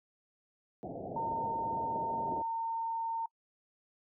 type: low-pass noise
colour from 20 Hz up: white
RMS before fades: -41 dBFS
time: 0.83-2.42 s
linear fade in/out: 0 ms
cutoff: 770 Hz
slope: 96 dB/octave
type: tone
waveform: sine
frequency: 911 Hz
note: A#5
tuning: 40 cents flat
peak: -32 dBFS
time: 1.16-3.26 s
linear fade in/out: 5 ms
type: tone with exponential decay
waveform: sine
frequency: 362.8 Hz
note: F#4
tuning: 34 cents flat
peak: -34 dBFS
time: 2.32-2.4 s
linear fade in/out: 1 ms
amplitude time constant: 16 ms
effects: noise-tail reverb RT60 0.1 s tail -25 dB re dry + high-pass 100 Hz 12 dB/octave